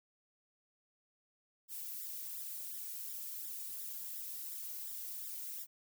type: noise with flanger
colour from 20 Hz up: violet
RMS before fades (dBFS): -44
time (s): 1.68-5.67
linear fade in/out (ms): 50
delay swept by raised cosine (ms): 0.55 to 2.15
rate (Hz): 2.8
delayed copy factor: +1
effects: none